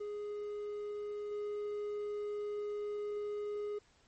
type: tone with level steps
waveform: triangle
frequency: 415.3 Hz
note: G#4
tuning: in tune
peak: -36 / -34 dBFS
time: 0-3.79 s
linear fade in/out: 10 ms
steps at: 1.31 s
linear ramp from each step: 5 ms
effects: pink hiss -68 dBFS RMS until 4.07 s + MP3 32 kbps

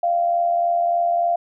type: tone with amplitude modulation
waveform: sine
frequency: 691 Hz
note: F5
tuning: 19 cents flat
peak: -14 dBFS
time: 0.03-1.36 s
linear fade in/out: 5 ms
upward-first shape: sine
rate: 83.4 Hz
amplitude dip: 50%
effects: none

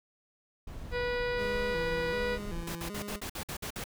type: noise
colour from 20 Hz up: brown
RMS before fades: -40 dBFS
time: 0.67-2.64 s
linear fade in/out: 5 ms
type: harmonic tone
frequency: 488.2 Hz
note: B4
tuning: 20 cents flat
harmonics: 1 / 2 / 3 / 4 / 5 / 6 / 7 / 8 / 9 / 10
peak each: -31 / -41 / -39 / -39 / -44 / -50 / -52 / -48 / -55 / -49 dBFS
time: 0.91-2.39 s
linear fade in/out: 50 ms
type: tone with vibrato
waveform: 25% pulse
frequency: 186.3 Hz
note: F#3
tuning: 12 cents sharp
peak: -35 dBFS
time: 1.36-3.21 s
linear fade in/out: 50 ms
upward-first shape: square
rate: 1.3 Hz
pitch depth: 170 cents each way
type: noise bursts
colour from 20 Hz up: pink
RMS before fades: -38 dBFS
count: 9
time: 2.67-3.841 s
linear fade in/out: 5 ms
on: 83 ms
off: 53 ms
effects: none

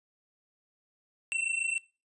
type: tone pair together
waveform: square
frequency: 2690 / 2717 Hz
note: E7 / F7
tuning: +34 / -48 cents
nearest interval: unison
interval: 18 cents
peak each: -32 / -33 dBFS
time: 1.32-1.78 s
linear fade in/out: 0 ms
effects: noise-tail reverb RT60 0.3 s tail -19 dB re dry + resampled to 24000 Hz

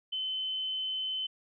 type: tone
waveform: sine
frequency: 3053 Hz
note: G7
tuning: 46 cents flat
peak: -31 dBFS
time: 0.12-1.27 s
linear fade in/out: 10 ms
effects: none

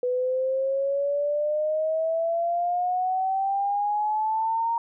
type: exponential sweep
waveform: sine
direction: up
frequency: 493.9 to 932.3 Hz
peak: -22 dBFS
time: 0.03-4.78 s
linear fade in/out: 2 ms
effects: none

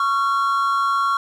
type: tone pair together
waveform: triangle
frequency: 1108.7 / 1369.7 Hz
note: C#6 / F6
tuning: 0 / -34 cents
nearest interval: major third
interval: 366 cents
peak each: -17 / -19 dBFS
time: 0-1.17 s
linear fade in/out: 2 ms
effects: none

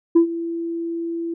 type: tone with ADSR envelope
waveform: sine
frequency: 335.2 Hz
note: E4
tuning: 29 cents sharp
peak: -6 dBFS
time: 0.15-1.34 s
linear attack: 13 ms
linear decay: 100 ms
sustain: -17 dB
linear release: 5 ms
effects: tanh soft clip ceiling -7 dBFS

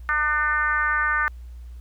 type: tone with frequency modulation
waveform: sine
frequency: 1504 Hz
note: F#6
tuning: 28 cents sharp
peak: -19 dBFS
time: 0.09-1.28 s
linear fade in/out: 0 ms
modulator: 298 Hz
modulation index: 1.3
effects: added 60 Hz sine -36 dBFS peak until 1.8 s + pink hiss -62 dBFS RMS until 1.8 s

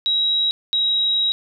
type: tone pair in turn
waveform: sine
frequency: 3848 / 3833 Hz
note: B7 / A#7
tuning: -46 / +47 cents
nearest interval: unison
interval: 7 cents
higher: first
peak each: -16 dBFS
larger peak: neither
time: 0.06-0.51 / 0.73-1.32 s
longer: second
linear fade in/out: 0 ms
effects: none

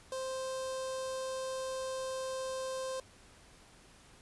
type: tone with notch filter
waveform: sawtooth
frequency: 523.3 Hz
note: C5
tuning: in tune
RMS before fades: -38 dBFS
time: 0.12-3 s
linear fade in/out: 2 ms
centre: 2100 Hz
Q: 0.86
effects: pink hiss -59 dBFS RMS until 4.21 s + resampled to 24000 Hz

